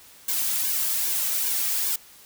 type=noise with flanger; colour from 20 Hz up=blue; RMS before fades=-25 dBFS; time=0.28-1.96 s; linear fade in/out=5 ms; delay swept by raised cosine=1.5 to 2.9 ms; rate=2.5 Hz; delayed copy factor=-0.85; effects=white hiss -50 dBFS RMS until 2.25 s